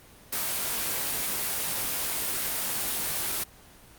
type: noise with comb filter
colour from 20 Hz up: white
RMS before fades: -29 dBFS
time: 0.32-3.44 s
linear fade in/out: 10 ms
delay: 20 ms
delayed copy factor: +1
effects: pink hiss -52 dBFS RMS until 3.98 s + Opus 24 kbps